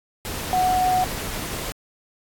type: tone in noise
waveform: sine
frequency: 737 Hz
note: F#5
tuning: 7 cents flat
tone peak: -17 dBFS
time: 0.53-1.04 s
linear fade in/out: 0 ms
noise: pink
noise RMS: -30 dBFS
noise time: 0.25-1.72 s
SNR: +10 dB
effects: AAC 64 kbps